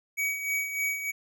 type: tone with tremolo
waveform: square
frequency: 2264 Hz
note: C#7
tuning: 36 cents sharp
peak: -26 dBFS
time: 0.17-1.12 s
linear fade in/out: 20 ms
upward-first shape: sine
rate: 3.3 Hz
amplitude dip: 60%
effects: none